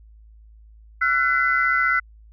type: tone cluster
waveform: sine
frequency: 1353 / 1488 / 2024 Hz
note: E6 / F#6 / B6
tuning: +45 / +9 / +42 cents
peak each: -21 dBFS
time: 1.01-2 s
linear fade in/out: 10 ms
effects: tanh soft clip ceiling -7 dBFS + added 54 Hz sine -45 dBFS peak until 2.32 s